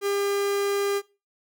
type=tone; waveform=45% pulse; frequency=401.6 Hz; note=G4; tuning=42 cents sharp; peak=-23 dBFS; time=0.01-1.02 s; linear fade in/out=50 ms; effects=noise-tail reverb RT60 0.3 s tail -21 dB re dry